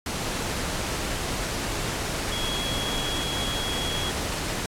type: tone in noise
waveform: sine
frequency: 3322 Hz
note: G#7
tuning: in tune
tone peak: -30 dBFS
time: 2.32-4.1 s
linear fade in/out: 2 ms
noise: pink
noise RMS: -29 dBFS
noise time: 0.06-4.66 s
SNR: -4 dB
effects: low-pass 10000 Hz 12 dB/octave + AAC 64 kbps